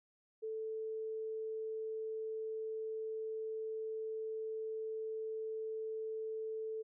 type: tone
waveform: sine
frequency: 440 Hz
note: A4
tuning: in tune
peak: -38 dBFS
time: 0.42-6.83 s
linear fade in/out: 20 ms
effects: none